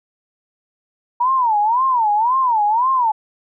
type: tone with vibrato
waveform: sine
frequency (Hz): 937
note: A#5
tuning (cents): +9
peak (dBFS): -13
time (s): 1.2-3.12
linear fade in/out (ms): 10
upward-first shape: sine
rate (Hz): 1.9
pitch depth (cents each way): 220
effects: none